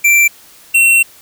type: tone pair in turn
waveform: square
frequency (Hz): 2349 / 2720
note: D7 / F7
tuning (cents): 0 / -46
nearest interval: minor third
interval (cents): 254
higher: second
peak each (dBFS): -7 / -7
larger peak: neither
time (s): 0.04-0.28 / 0.74-1.03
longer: second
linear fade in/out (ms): 10
effects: white hiss -42 dBFS RMS until 1.21 s